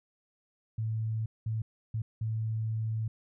sine tone bursts at uneven times, 110.7 Hz, A2, 11 cents sharp, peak -29 dBFS, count 4, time 0.78-1.26 / 1.46-1.62 / 1.94-2.02 / 2.21-3.08 s, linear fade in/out 5 ms, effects none

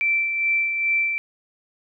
sine tone with tremolo, 2338 Hz, D7, 8 cents flat, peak -17 dBFS, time 0.01-1.18 s, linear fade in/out 0 ms, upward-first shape sine, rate 2.4 Hz, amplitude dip 45%, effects none

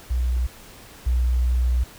sine tone pair in turn, 61.5 / 61.5 Hz, B1 / B1, -7 / -7 cents, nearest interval unison, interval 0 cents, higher neither, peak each -19 / -17 dBFS, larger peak second, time 0.1-0.47 / 1.06-1.84 s, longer second, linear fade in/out 10 ms, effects pink hiss -45 dBFS RMS until 1.98 s

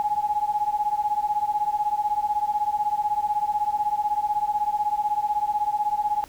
sine beating tone pair, 830.6 / 846.6 Hz, G#5 / G#5, 0 / +33 cents, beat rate 16 Hz, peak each -24 / -25 dBFS, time 0-6.24 s, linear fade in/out 0 ms, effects pink hiss -50 dBFS RMS until 6.28 s

